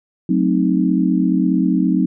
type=chord; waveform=sine; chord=F# diminished seventh; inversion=none; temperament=equal; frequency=185 / 220 / 261.6 / 311.1 Hz; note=F#3 / A3 / C4 / Eb4; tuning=0 / 0 / 0 / 0 cents; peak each=-17 / -22 / -18 / -19 dBFS; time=0.29-2.06 s; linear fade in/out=5 ms; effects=none